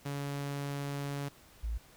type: tone pair in turn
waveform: sawtooth / sine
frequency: 141.6 / 56.19 Hz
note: C#3 / A1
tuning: +37 / +37 cents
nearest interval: octave + major third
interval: 1600 cents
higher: first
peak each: -31 / -32 dBFS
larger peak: first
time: 0.05-1.29 / 1.63-1.78 s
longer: first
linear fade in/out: 10 ms
effects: pink hiss -59 dBFS RMS until 1.96 s